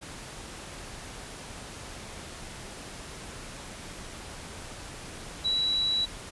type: tone in noise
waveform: sine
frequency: 3922 Hz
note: B7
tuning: 13 cents flat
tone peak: -24 dBFS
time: 5.44-6.06 s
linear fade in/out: 20 ms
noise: pink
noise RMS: -42 dBFS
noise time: 0.01-6.31 s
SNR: +15 dB
effects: resampled to 24000 Hz